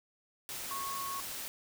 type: tone in noise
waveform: sine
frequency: 1100 Hz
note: C#6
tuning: 14 cents flat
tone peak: -37 dBFS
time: 0.71-1.2 s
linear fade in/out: 0 ms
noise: white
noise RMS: -41 dBFS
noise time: 0.49-1.48 s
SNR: +1 dB
effects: none